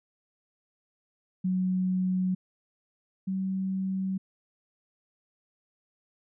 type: tone pair in turn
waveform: sine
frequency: 185 / 190.2 Hz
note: F#3 / F#3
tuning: 0 / +48 cents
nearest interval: unison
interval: 48 cents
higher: second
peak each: -24 / -27 dBFS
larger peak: first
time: 1.44-2.35 / 3.27-4.18 s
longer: neither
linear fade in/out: 10 ms
effects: none